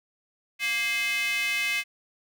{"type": "tone with high-pass filter", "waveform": "square", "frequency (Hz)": 233.1, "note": "A#3", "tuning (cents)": 0, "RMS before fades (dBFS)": -27, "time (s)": [0.59, 1.84], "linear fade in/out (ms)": 50, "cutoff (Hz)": 2300, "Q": 6.7, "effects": []}